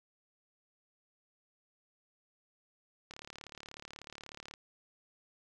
click train, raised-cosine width 0.2 ms, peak -29 dBFS, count 53, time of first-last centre 3.11-4.539 s, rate 36.4 Hz, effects none

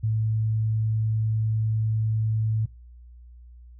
sine tone, 110 Hz, A2, in tune, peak -21 dBFS, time 0.03-2.66 s, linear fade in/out 10 ms, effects noise-tail reverb RT60 0.3 s tail -26 dB re dry + added 60 Hz sine -44 dBFS peak until 3.79 s

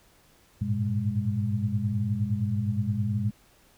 sine tone cluster, 99.8 / 108.5 / 119 / 204.6 Hz, G2 / A2 / A#2 / G#3, +32 / -24 / +36 / -26 cents, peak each -30 dBFS, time 0.61-3.31 s, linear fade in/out 10 ms, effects pink hiss -60 dBFS RMS until 3.77 s

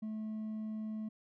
sine tone with hard clipping, 216.8 Hz, A3, 25 cents flat, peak -38 dBFS, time 0.02-1.09 s, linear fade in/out 10 ms, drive 2 dB, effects none

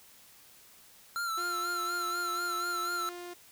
square tone with vibrato, 1359 Hz, F6, 48 cents flat, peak -32 dBFS, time 1.16-3.09 s, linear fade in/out 0 ms, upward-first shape sine, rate 4.1 Hz, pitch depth 56 cents each way
sawtooth tone, 352.1 Hz, F4, 14 cents sharp, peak -37 dBFS, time 1.37-3.34 s, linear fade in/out 10 ms
effects white hiss -57 dBFS RMS until 3.51 s

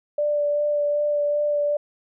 sine tone with vibrato, 587.3 Hz, D5, in tune, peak -19 dBFS, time 0.18-1.77 s, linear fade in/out 5 ms, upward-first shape sine, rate 2.6 Hz, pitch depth 13 cents each way, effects none

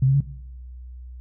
sine tone with pitch steps, 131.5 / 135.4 / 140.5 Hz, C3 / C#3 / C#3, +9 / -40 / +24 cents, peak -14 dBFS, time 0.02-0.206 s, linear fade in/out 5 ms, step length 62 ms, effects noise-tail reverb RT60 0.9 s tail -18 dB re dry + added 62 Hz sine -36 dBFS peak until 1.2 s

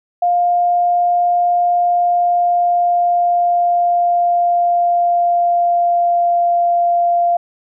sine tone with pitch glide, 704 to 694.3 Hz, F5 to F5, +14 to -10 cents, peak -11 dBFS, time 0.22-7.37 s, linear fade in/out 5 ms, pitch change -24 cents, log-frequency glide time 1.69-6.5 s, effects none

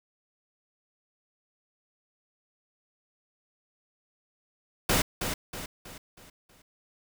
pink noise with echo, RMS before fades -24 dBFS, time 4.89-5.02 s, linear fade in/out 5 ms, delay 320 ms, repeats 5, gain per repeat -7 dB, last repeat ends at 6.62 s, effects none

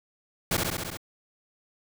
pink noise with echo, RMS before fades -25 dBFS, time 0.51-0.57 s, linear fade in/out 5 ms, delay 67 ms, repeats 6, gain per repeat -2 dB, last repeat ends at 0.972 s, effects none

